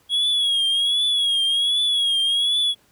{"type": "tone with vibrato", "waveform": "triangle", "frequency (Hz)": 3322, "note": "G#7", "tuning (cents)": 0, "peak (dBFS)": -16, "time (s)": [0.09, 2.75], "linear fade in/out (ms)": 50, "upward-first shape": "triangle", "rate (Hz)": 1.3, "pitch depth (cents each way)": 80, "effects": ["pink hiss -59 dBFS RMS until 2.91 s", "high-pass 60 Hz 12 dB/octave"]}